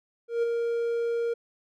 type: tone with ADSR envelope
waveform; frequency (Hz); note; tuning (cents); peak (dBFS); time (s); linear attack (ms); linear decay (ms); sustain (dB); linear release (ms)
triangle; 467.4; A#4; +5; -19; 0.28-1.34; 150; 12; -4; 10
effects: none